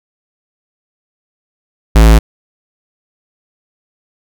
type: tone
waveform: square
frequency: 55 Hz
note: A1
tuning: in tune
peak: -3 dBFS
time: 1.95-2.19 s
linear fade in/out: 10 ms
effects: none